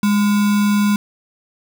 sine tone with sample-and-hold, 205.9 Hz, G#3, 15 cents flat, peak -12 dBFS, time 0.03-0.96 s, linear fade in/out 2 ms, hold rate 1225 Hz, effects none

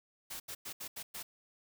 white noise bursts at uneven times, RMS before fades -43 dBFS, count 6, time 0.3-0.4 / 0.48-0.55 / 0.65-0.73 / 0.8-0.88 / 0.96-1.03 / 1.14-1.23 s, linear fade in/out 10 ms, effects none

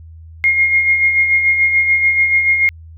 sine tone with tremolo, 2139 Hz, C7, 38 cents sharp, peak -8 dBFS, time 0.44-2.69 s, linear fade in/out 0 ms, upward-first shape sine, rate 6.9 Hz, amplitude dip 50%, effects added 81 Hz sine -34 dBFS peak until 2.97 s

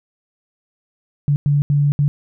sine tone bursts at uneven times, 144.2 Hz, D3, 31 cents flat, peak -12 dBFS, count 4, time 1.28-1.36 / 1.46-1.62 / 1.7-1.92 / 1.99-2.08 s, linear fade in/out 0 ms, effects none

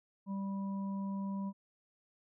harmonic tone, 196 Hz, G3, in tune, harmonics 1 / 3 / 5, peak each -35 / -53 / -48 dBFS, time 0.26-1.53 s, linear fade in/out 50 ms, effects none

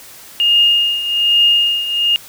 sine tone with tremolo, 2837 Hz, F7, 27 cents sharp, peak -7 dBFS, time 0.4-2.16 s, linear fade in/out 0 ms, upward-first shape triangle, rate 1.2 Hz, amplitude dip 75%, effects white hiss -38 dBFS RMS until 2.28 s

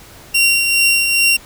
sawtooth tone with tremolo, 2754 Hz, F7, 25 cents flat, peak -6 dBFS, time 0.34-1.37 s, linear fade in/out 10 ms, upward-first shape triangle, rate 2.4 Hz, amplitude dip 45%, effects pink hiss -40 dBFS RMS until 1.45 s

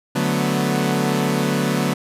sawtooth chord, B minor seventh, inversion first, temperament equal, 146.83 / 185 / 220 / 246.9 Hz, D3 / F#3 / A3 / B3, 0 / 0 / 0 / 0 cents, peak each -19 / -19 / -21 / -19 dBFS, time 0.15-1.94 s, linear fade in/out 10 ms, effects resampled to 32000 Hz

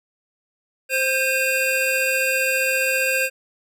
square tone cluster, 524 / 1587 / 2488 / 2708 Hz, C5 / G6 / D#7 / E7, +2 / +21 / -1 / +46 cents, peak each -25 dBFS, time 0.89-3.3 s, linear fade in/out 50 ms, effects none

